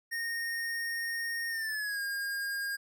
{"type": "tone with pitch glide", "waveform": "square", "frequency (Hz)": [1849, 1619], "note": ["A#6", "G#6"], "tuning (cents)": [-15, -45], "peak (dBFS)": -33, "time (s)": [0.11, 2.77], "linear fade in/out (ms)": 20, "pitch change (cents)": -230, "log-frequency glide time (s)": [1.49, 2.01], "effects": []}